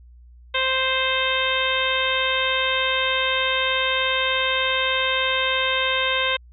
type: harmonic tone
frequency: 523.3 Hz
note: C5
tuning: in tune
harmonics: 1 / 2 / 3 / 4 / 5 / 6 / 7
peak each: -27 / -27 / -27 / -27 / -27 / -27 / -27 dBFS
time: 0.54-6.37 s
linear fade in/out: 10 ms
effects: added 60 Hz sine -44 dBFS peak until 6.52 s